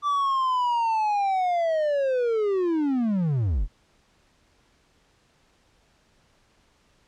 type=linear sweep; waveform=triangle; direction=down; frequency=1174.7 to 31 Hz; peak=-19 dBFS; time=0.02-3.68 s; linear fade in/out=50 ms; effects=pink hiss -63 dBFS RMS until 7.07 s + low-pass 7000 Hz 12 dB/octave